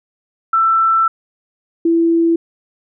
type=tone pair in turn; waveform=sine; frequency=1333 / 333.2 Hz; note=E6 / E4; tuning=+19 / +19 cents; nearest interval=2 octaves; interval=2400 cents; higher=first; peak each=-10 dBFS; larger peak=neither; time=0.53-1.08 / 1.85-2.36 s; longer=first; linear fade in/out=5 ms; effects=none